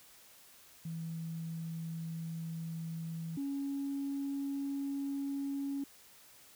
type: tone pair in turn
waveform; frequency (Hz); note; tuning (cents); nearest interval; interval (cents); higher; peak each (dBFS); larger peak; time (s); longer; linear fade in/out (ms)
sine; 164 / 278.2; E3 / C#4; -9 / +6; major sixth; 915; second; -37 / -33; second; 0.85-3.37 / 3.37-5.84; first; 5
effects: tanh soft clip ceiling -30 dBFS + white hiss -59 dBFS RMS until 6.55 s